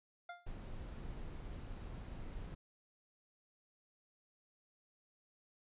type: tone with exponential decay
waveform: 25% pulse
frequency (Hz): 700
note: F5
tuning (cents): +4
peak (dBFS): -39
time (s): 0.29-0.52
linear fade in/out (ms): 5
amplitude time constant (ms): 48
type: noise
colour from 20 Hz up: brown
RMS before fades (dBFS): -46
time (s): 0.46-2.55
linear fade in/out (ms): 10
effects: resampled to 8000 Hz